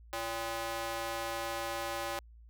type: tone with high-pass filter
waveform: square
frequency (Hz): 114.2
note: A#2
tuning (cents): -35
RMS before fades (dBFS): -37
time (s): 0.13-2.19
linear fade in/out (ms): 0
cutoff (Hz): 660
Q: 1.2
effects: added 57 Hz sine -52 dBFS peak until 2.49 s